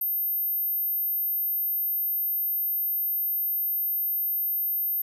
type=tone; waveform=sine; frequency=13150 Hz; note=G#9; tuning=18 cents flat; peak=-24 dBFS; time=0.01-5.02 s; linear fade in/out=5 ms; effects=none